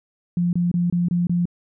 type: tone bursts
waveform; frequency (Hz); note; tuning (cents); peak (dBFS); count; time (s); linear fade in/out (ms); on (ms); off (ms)
sine; 174.61; F3; 0; -17; 6; 0.37-1.455; 2; 160; 25
effects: none